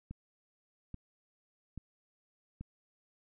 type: click train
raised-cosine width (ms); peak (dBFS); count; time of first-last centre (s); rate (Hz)
5; -30; 4; 0.11-2.61; 1.2
effects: none